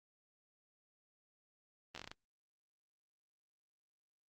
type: slowing click train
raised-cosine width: 0.2 ms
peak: -28 dBFS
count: 8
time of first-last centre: 1.95-2.115 s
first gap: 12 ms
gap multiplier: 1.22
effects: Opus 32 kbps